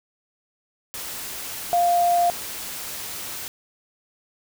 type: tone in noise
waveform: sine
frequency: 698.5 Hz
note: F5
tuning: in tune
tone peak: -16 dBFS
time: 1.73-2.3 s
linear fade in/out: 0 ms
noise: white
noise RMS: -33 dBFS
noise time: 0.94-3.48 s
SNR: +14 dB
effects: none